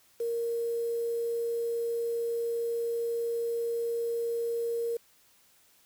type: tone with quantisation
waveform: sine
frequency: 466.2 Hz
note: A#4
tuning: in tune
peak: -28 dBFS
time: 0.2-4.97 s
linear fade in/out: 5 ms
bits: 8
effects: white hiss -63 dBFS RMS until 5.85 s